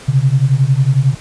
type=beating tone pair; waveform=sine; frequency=128.9 / 139.9 Hz; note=C3 / C#3; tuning=-26 / +16 cents; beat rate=11 Hz; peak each=-12 dBFS; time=0.08-1.15 s; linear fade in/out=10 ms; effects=pink hiss -36 dBFS RMS until 1.2 s + resampled to 22050 Hz